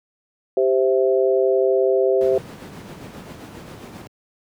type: chord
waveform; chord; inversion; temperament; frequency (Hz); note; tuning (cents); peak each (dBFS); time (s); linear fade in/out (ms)
sine; C major; second; equal; 392 / 523.3 / 659.3; G4 / C5 / E5; 0 / 0 / 0; -17 / -19 / -23; 0.57-2.38; 2
type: noise with tremolo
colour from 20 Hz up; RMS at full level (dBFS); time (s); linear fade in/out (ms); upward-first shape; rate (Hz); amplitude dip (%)
brown; -28; 2.21-4.07; 0; sine; 7.5; 35
effects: high-pass 150 Hz 12 dB/octave